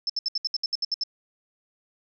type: tone bursts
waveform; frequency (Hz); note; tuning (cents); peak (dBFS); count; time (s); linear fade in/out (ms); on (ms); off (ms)
sine; 5274; E8; 0; -23; 11; 0.07-1.036; 2; 26; 68
effects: none